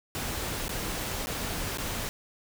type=noise with dropouts; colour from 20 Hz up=pink; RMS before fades=-33 dBFS; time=0.15-2.09 s; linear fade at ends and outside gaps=0 ms; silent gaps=0.681-0.693 / 1.26-1.27 / 1.773-1.784 s; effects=none